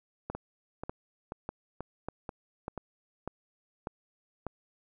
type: two click trains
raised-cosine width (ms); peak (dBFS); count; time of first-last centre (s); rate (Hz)
1; -21 / -23; 8 / 6; 0.3-4.467 / 0.35-2.777; 1.68 / 2.06
effects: none